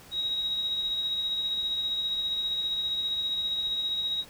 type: tone with tremolo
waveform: sine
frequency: 3807 Hz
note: A#7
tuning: 36 cents sharp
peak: -25 dBFS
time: 0.11-4.25 s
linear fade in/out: 50 ms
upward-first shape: triangle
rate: 15 Hz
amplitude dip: 40%
effects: pink hiss -51 dBFS RMS until 4.29 s